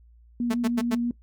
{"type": "tone with vibrato", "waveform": "sine", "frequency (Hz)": 238.8, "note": "A#3", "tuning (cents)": 42, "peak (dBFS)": -23, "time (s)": [0.4, 1.11], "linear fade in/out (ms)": 2, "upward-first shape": "sine", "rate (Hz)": 6.2, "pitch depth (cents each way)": 11}
{"type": "tone bursts", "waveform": "sawtooth", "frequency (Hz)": 220, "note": "A3", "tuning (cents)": 0, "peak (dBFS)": -21, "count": 4, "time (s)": [0.5, 0.952], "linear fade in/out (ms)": 10, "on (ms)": 44, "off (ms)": 92}
{"effects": ["noise-tail reverb RT60 0.1 s tail -19 dB re dry", "added 58 Hz sine -51 dBFS peak until 1.22 s"]}